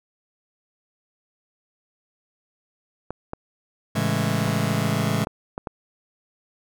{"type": "clicks", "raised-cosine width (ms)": 1, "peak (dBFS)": -16, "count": 6, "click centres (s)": [3.106, 3.334, 4.478, 5.271, 5.579, 5.672]}
{"type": "chord", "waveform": "sawtooth", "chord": "A major seventh", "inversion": "none", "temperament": "just", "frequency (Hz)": [110, 137.5, 165, 206.2], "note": ["A2", "C#3", "E3", "G#3"], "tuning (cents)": [0, -14, 2, -12], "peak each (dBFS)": -22, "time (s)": [3.95, 5.25], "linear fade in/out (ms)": 10}
{"effects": []}